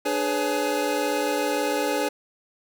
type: tone cluster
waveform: square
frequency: 295.9 / 417.5 / 503 / 561 / 841 Hz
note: D4 / G#4 / B4 / C#5 / G#5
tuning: +13 / +9 / +32 / +21 / +22 cents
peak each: -30 dBFS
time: 0.05-2.09 s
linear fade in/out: 10 ms
effects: none